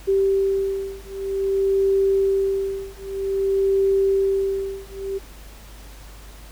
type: beating tone pair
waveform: sine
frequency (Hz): 389.8 / 390.32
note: G4 / G4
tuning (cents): -10 / -7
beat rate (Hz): 0.52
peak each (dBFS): -21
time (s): 0.07-5.19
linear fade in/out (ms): 20
effects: added 50 Hz sine -40 dBFS peak until 6.51 s + pink hiss -46 dBFS RMS until 6.51 s